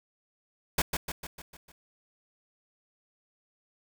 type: noise with echo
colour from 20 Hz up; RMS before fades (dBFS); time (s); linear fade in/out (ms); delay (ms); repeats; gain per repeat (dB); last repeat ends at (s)
pink; -25; 0.78-0.82; 5; 150; 6; -5; 1.72
effects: none